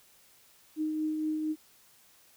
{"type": "tone with tremolo", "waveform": "sine", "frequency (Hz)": 310, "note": "D#4", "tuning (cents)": -6, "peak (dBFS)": -27, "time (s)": [0.76, 1.56], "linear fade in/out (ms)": 50, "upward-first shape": "triangle", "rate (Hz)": 4.3, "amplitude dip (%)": 35, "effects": ["white hiss -61 dBFS RMS until 2.36 s"]}